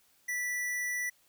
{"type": "tone", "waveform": "square", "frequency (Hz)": 1966, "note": "B6", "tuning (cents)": -8, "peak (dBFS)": -32, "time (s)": [0.28, 1.1], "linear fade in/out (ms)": 10, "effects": ["white hiss -67 dBFS RMS until 1.28 s"]}